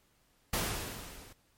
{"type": "noise with level ramp", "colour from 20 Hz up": "pink", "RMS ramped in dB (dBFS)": [-30, -54], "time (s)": [0.53, 1.33], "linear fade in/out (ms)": 5, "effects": ["pink hiss -70 dBFS RMS until 1.57 s", "MP3 64 kbps"]}